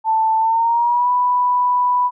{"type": "tone with pitch glide", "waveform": "sine", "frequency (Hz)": [885, 987.7], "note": ["A5", "B5"], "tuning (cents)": [10, 0], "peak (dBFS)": -13, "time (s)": [0.04, 2.11], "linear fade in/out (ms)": 50, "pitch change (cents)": 190, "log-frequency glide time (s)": [0.38, 1.1], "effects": []}